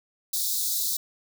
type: high-pass noise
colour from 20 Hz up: white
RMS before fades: -27 dBFS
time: 0.33-0.97 s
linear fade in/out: 5 ms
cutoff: 3600 Hz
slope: 96 dB/octave
effects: none